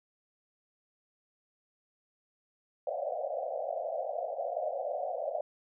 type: band-pass noise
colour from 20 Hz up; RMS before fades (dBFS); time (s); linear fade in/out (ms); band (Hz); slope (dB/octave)
pink; -35; 2.87-5.41; 2; 520 to 740; 96
effects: none